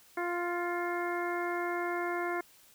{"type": "harmonic tone with a mistuned harmonic", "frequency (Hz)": 349.2, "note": "F4", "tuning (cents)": 0, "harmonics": [1, 2, 3, 4, 5, 6], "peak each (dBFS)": [-34, -37, -39, -40, -41, -42], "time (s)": [0.17, 2.41], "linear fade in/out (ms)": 5, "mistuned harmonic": 6, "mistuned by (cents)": 26, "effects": ["white hiss -60 dBFS RMS until 2.74 s"]}